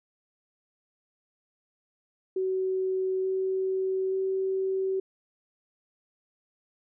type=tone with pitch steps; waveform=sine; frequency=376.5 / 379.1 / 381.8 Hz; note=F#4 / F#4 / G4; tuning=+30 / +42 / -46 cents; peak=-25 dBFS; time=2.36-5 s; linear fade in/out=5 ms; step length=880 ms; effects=none